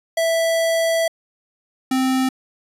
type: tone pair in turn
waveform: square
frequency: 659 / 260.8 Hz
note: E5 / C4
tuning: -1 / -5 cents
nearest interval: octave + major third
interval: 1604 cents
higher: first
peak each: -17 dBFS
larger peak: neither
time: 0.17-1.08 / 1.91-2.29 s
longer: first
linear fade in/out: 5 ms
effects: resampled to 32000 Hz